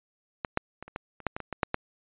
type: clicks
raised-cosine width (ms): 0.5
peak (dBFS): -14 / -9 / -24 / -30 / -18 / -30 / -11 / -19 / -21 / -18 / -8 / -11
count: 12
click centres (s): 0.448 / 0.574 / 0.826 / 0.88 / 0.961 / 1.203 / 1.267 / 1.365 / 1.403 / 1.527 / 1.632 / 1.744
effects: resampled to 8000 Hz